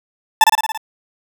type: tone with echo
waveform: 40% pulse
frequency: 880 Hz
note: A5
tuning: in tune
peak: -4 dBFS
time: 0.41-0.44 s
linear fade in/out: 2 ms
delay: 56 ms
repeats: 6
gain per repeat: -3 dB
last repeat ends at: 0.776 s
effects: none